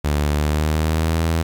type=tone with pitch glide; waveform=sawtooth; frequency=73.7 to 81.78 Hz; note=D2 to E2; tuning=+7 to -13 cents; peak=-13 dBFS; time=0.04-1.43 s; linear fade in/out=10 ms; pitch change=+180 cents; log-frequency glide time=0.3-1.2 s; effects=8-bit